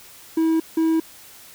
triangle tone pair in turn, 323.4 / 323.4 Hz, E4 / E4, -33 / -33 cents, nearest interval unison, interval 0 cents, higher neither, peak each -14 dBFS, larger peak neither, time 0.37-0.6 / 0.77-1 s, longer neither, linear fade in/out 5 ms, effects white hiss -45 dBFS RMS until 1.54 s

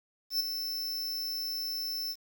square tone with ADSR envelope, 5310 Hz, E8, 12 cents sharp, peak -25 dBFS, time 0.3-2.16 s, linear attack 100 ms, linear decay 11 ms, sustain -8 dB, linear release 52 ms, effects 9-bit

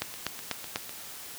two click trains, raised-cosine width 0.2 ms, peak -11 / -22 dBFS, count 4 / 7, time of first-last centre 0.02-0.759 / 0.14-0.894 s, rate 4.06 / 7.96 Hz, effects white hiss -43 dBFS RMS until 1.38 s + high-pass 60 Hz 12 dB/octave

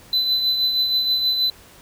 triangle tone with tremolo, 4016 Hz, B7, 28 cents sharp, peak -14 dBFS, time 0.13-1.5 s, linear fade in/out 2 ms, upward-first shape triangle, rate 6.3 Hz, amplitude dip 50%, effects pink hiss -47 dBFS RMS until 1.81 s

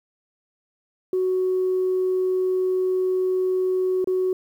sine tone with dropouts, 371.1 Hz, F#4, 5 cents sharp, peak -18 dBFS, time 1.13-4.33 s, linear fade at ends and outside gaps 2 ms, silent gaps 4.044-4.073 s, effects tanh soft clip ceiling -15 dBFS + 9-bit

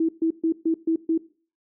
sine tone bursts, 325.7 Hz, E4, 21 cents flat, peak -18 dBFS, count 6, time 0-1.178 s, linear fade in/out 5 ms, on 88 ms, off 130 ms, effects noise-tail reverb RT60 0.4 s tail -18 dB re dry

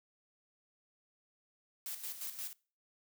blue noise with tremolo, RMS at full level -41 dBFS, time 1.86-2.53 s, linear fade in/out 0 ms, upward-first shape square, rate 5.7 Hz, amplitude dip 60%, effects noise-tail reverb RT60 0.4 s tail -24 dB re dry

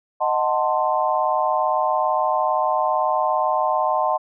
sine chord, D# diminished seventh, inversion none, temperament equal with one note detuned, 622.3 / 740 / 887.1 / 1046.5 Hz, D#5 / F#5 / A5 / C6, 0 / 0 / +14 / 0 cents, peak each -23 dBFS, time 0.2-4.18 s, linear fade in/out 20 ms, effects none

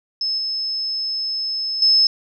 sine tone with level steps, 5210 Hz, E8, 21 cents flat, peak -19 / -21 / -11 dBFS, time 0.21-2.07 s, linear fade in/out 2 ms, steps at 0.38 / 1.82 s, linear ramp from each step 2 ms, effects none

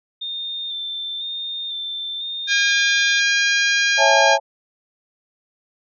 sine tone with vibrato, 3600 Hz, A7, 39 cents sharp, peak -25 dBFS, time 0.21-3.2 s, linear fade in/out 10 ms, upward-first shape square, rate 1 Hz, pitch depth 21 cents each way
harmonic tone, 811 Hz, G#5, 41 cents flat, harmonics 2 / 3 / 4 / 5 / 6 / 7 / 8, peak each -18 / -22 / -24 / -26 / -28 / -29 / -30 dBFS, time 2.47-4.38 s, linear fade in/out 50 ms
sine chord, A major seventh, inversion first, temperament just, 550 / 660 / 825 / 880 Hz, C#5 / E5 / G#5 / A5, -14 / +2 / -12 / 0 cents, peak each -19 dBFS, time 3.97-4.4 s, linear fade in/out 50 ms
effects none

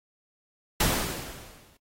pink noise with exponential decay, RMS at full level -21 dBFS, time 0.8-1.77 s, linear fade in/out 5 ms, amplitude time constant 210 ms, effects AAC 48 kbps

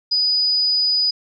sine tone, 4960 Hz, D#8, 6 cents flat, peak -15 dBFS, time 0.11-1.11 s, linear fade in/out 10 ms, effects none

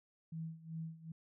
sine tone with tremolo, 162.1 Hz, E3, 29 cents flat, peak -39 dBFS, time 0.32-1.12 s, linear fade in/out 5 ms, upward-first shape sine, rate 2.6 Hz, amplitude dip 85%, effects none

